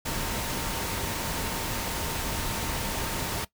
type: tone in noise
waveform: sine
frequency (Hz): 914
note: A#5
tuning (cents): -34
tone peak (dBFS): -40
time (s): 0.05-3.45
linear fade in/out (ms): 10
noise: pink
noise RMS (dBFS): -31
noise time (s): 0.05-3.45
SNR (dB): -12
effects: noise-tail reverb RT60 0.1 s tail -18 dB re dry